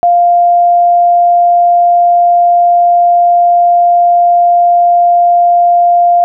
sine tone, 698.5 Hz, F5, in tune, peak -4 dBFS, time 0.03-6.24 s, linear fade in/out 0 ms, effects none

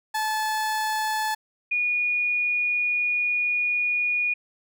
30% pulse / sine tone pair in turn, 866 / 2449 Hz, A5 / D#7, -28 / -28 cents, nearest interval octave + tritone, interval 1800 cents, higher second, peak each -21 dBFS, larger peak neither, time 0.14-1.35 / 1.71-4.34 s, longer second, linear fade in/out 10 ms, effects none

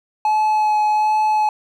triangle tone with vibrato, 854 Hz, G#5, 48 cents sharp, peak -12 dBFS, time 0.25-1.49 s, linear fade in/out 2 ms, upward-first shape sine, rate 1.3 Hz, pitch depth 12 cents each way, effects none

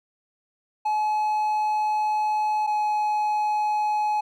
triangle tone pair in turn, 852 / 845.6 Hz, G#5 / G#5, +44 / +31 cents, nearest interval unison, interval 13 cents, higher first, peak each -19 dBFS, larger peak neither, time 0.85-2.67 / 2.67-4.21 s, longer first, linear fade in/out 10 ms, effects none

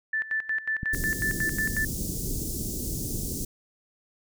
sine tone with tremolo, 1760 Hz, A6, in tune, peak -24 dBFS, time 0.13-1.85 s, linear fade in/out 5 ms, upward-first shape square, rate 5.5 Hz, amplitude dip 80%
click, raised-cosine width 5 ms, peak -19 dBFS, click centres 0.832 s
pink band-stop noise, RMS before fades -31 dBFS, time 0.93-3.45 s, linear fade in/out 5 ms, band 370 to 5900 Hz, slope 24 dB/octave
effects none

